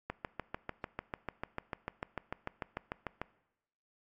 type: click train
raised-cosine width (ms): 0.5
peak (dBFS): -21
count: 22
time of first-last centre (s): 0.1-3.216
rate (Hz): 6.74
effects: noise-tail reverb RT60 0.9 s tail -20 dB re dry + AAC 48 kbps